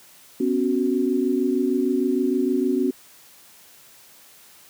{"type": "chord", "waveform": "sine", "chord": "B suspended second", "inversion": "none", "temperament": "equal with one note detuned", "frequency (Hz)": [250.7, 277.2, 370], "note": ["B3", "C#4", "F#4"], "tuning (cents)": [26, 0, 0], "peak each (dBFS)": -23, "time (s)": [0.4, 2.91], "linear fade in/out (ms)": 5, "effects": ["white hiss -50 dBFS RMS until 4.69 s", "high-pass 100 Hz 12 dB/octave"]}